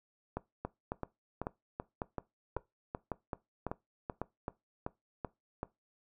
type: two click trains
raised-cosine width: 1 ms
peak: -21 / -22 dBFS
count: 8 / 14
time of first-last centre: 0.37-4.216 / 0.65-5.631 s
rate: 1.82 / 2.61 Hz
effects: noise-tail reverb RT60 0.2 s tail -20 dB re dry